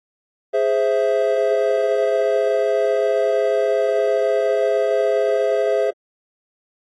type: chord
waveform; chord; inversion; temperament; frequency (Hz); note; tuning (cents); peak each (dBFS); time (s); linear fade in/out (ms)
triangle; Ab augmented; none; equal; 415.3 / 523.3 / 659.3; Ab4 / C5 / E5; 0 / 0 / 0; -18; 0.53-5.91; 20
effects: AAC 32 kbps